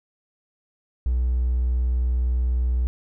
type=tone with hard clipping; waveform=triangle; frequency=61.74 Hz; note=B1; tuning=in tune; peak=-19 dBFS; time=1.06-2.87 s; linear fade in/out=0 ms; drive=3 dB; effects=none